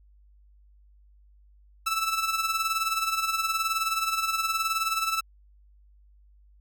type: tone with tremolo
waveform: sawtooth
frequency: 1318.5 Hz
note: E6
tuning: in tune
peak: -19 dBFS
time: 1.86-5.21 s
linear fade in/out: 10 ms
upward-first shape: sine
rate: 19 Hz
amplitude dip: 60%
effects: added 50 Hz sine -54 dBFS peak until 6.6 s